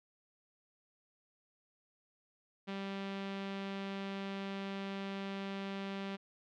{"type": "tone with low-pass filter", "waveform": "sawtooth", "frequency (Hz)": 196, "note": "G3", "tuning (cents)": 0, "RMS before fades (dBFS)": -41, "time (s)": [2.67, 6.17], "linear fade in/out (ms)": 20, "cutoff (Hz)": 3300, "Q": 1.7, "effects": []}